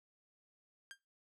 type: tone with exponential decay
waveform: sawtooth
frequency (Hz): 1600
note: G6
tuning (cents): +35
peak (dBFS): -40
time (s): 0.91-0.99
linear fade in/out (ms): 0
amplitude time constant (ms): 16
effects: noise-tail reverb RT60 0.3 s tail -25 dB re dry + low-pass 11000 Hz 12 dB/octave